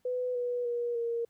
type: tone with pitch steps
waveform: sine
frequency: 499.5 / 488.4 / 477.5 / 466.9 Hz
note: B4 / B4 / A#4 / A#4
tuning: +20 / -19 / +42 / +3 cents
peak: -29 dBFS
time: 0.05-1.25 s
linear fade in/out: 5 ms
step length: 300 ms
effects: pink hiss -74 dBFS RMS until 1.29 s